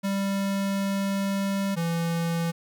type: tone pair in turn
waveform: square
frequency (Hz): 196.8 / 167.69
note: G3 / E3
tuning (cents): +7 / +30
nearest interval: minor third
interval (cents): 277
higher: first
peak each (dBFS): -25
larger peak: neither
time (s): 0.03-1.76 / 1.76-2.52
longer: first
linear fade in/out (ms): 20
effects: 11-bit